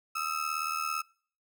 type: ring-modulated tone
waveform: 35% pulse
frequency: 1300 Hz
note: E6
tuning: 24 cents flat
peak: -26 dBFS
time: 0.15-1.02 s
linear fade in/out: 10 ms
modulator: 38.9 Hz
effects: noise-tail reverb RT60 0.5 s tail -25 dB re dry